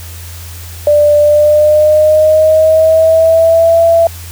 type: tone with pitch glide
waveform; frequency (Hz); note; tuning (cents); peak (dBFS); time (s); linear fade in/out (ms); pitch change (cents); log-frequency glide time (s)
sine; 591 to 667.2; D5 to E5; +11 to +21; -4; 0.87-4.07; 2; +210; 1.2-3.81
effects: added 85 Hz sine -26 dBFS peak until 4.31 s + white hiss -32 dBFS RMS until 4.31 s